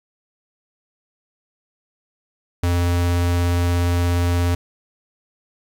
square tone with vibrato, 87.31 Hz, F2, in tune, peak -17 dBFS, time 2.63-4.55 s, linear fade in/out 5 ms, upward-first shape triangle, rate 17 Hz, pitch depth 8 cents each way, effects 9-bit

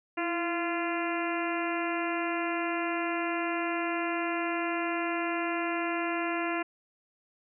harmonic tone with a mistuned harmonic, 344.5 Hz, F4, 24 cents flat, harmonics 1 / 2 / 3 / 4 / 5 / 6 / 7 / 8, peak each -32 / -35 / -37 / -38 / -39 / -40 / -40 / -41 dBFS, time 0.17-6.63 s, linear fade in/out 10 ms, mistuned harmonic 1, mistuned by -55 cents, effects none

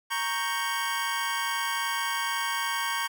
25% pulse chord, G diminished, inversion first, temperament equal, 932.3 / 1108.7 / 1568 Hz, Bb5 / Db6 / G6, 0 / 0 / 0 cents, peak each -28 dBFS, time 0.1-3.08 s, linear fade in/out 20 ms, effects none

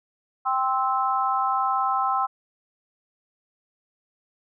harmonic tone, 261.6 Hz, C4, in tune, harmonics 3 / 4 / 5, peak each -25 / -25 / -25 dBFS, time 0.45-2.27 s, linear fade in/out 20 ms, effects none

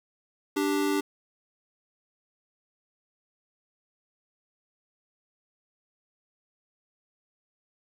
square tone pair together, 293.7 / 392 Hz, D4 / G4, 0 / 0 cents, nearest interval perfect fourth, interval 500 cents, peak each -27 / -29 dBFS, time 0.56-1.01 s, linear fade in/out 10 ms, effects 8-bit

